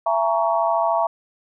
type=chord; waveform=sine; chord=A# half-diminished seventh; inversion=second; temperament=just; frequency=671.3 / 839.1 / 932.3 / 1118.8 Hz; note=E5 / G#5 / A#5 / C#6; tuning=+31 / +18 / 0 / +16 cents; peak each=-20 / -26 / -22 / -25 dBFS; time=0.06-1.07 s; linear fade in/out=5 ms; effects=none